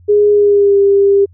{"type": "tone with pitch glide", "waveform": "sine", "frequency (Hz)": [414.1, 398.2], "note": ["G#4", "G4"], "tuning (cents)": [-5, 27], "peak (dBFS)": -6, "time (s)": [0.08, 1.26], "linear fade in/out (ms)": 20, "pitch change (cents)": -68, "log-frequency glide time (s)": [0.31, 0.78], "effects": ["added 88 Hz sine -40 dBFS peak until 1.33 s"]}